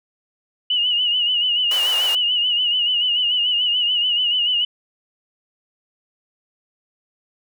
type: tone with vibrato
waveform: sine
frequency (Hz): 2920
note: F#7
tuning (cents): -24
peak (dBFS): -16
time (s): 0.7-4.65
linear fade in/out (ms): 5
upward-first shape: sine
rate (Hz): 6.9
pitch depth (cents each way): 62
type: high-pass noise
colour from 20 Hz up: pink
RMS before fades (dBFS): -30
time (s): 1.71-2.15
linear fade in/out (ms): 2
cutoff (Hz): 560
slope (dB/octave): 24
effects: none